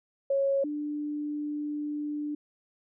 sine tone pair in turn, 550 / 296.2 Hz, C#5 / D4, -14 / +15 cents, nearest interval major seventh, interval 1071 cents, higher first, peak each -23 / -30 dBFS, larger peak first, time 0.3-0.64 / 0.64-2.35 s, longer second, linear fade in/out 5 ms, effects none

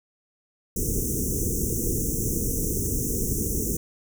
pink band-stop noise, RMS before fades -26 dBFS, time 0.76-3.77 s, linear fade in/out 5 ms, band 480 to 5800 Hz, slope 96 dB/octave, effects none

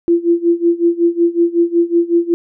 sine tone with tremolo, 341.2 Hz, F4, 40 cents flat, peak -7 dBFS, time 0.08-2.34 s, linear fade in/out 0 ms, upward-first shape sine, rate 5.4 Hz, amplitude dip 90%, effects none

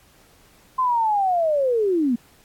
sine linear sweep, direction down, 1046.5 to 224.1 Hz, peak -17 dBFS, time 0.78-2.16 s, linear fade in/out 10 ms, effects pink hiss -55 dBFS RMS until 2.44 s + AAC 64 kbps

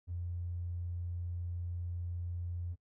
triangle tone, 87.31 Hz, F2, in tune, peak -32 dBFS, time 0.07-2.76 s, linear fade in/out 50 ms, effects noise-tail reverb RT60 0.1 s tail -21 dB re dry + tanh soft clip ceiling -34 dBFS

